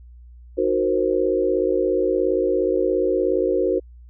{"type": "chord", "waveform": "sine", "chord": "C half-diminished seventh", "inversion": "first", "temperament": "equal", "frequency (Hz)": [311.1, 370, 466.2, 523.3], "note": ["Eb4", "Gb4", "Bb4", "C5"], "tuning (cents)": [0, 0, 0, 0], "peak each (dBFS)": [-26, -21, -23, -23], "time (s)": [0.57, 3.8], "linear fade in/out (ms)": 20, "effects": ["added 60 Hz sine -41 dBFS peak until 4.09 s"]}